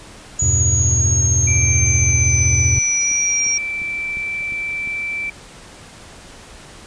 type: linear sweep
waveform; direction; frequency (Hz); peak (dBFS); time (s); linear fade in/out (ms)
sine; down; 6840 to 5640; -16; 0.39-3.58; 5
type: chord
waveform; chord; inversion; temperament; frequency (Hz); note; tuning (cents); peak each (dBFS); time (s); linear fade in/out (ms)
triangle; E minor; none; equal; 82.41 / 98 / 123.47; E2 / G2 / B2; 0 / 0 / 0; -17 / -18 / -18; 0.42-2.79; 5
type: tone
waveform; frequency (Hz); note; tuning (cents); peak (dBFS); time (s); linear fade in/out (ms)
sine; 2332; D7; -13; -21; 1.47-5.3; 5
type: click train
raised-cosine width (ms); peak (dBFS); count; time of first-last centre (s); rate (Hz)
3; -25; 8; 2.41-4.875; 2.84
effects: pink hiss -40 dBFS RMS until 6.86 s + resampled to 22050 Hz